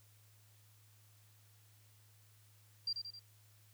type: tone with echo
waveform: sine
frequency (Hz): 4735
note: D8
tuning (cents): +13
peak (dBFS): -34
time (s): 2.87-2.93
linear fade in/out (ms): 5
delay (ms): 88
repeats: 3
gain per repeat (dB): -5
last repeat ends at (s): 3.194
effects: added 105 Hz sine -64 dBFS peak until 3.73 s + white hiss -69 dBFS RMS until 3.73 s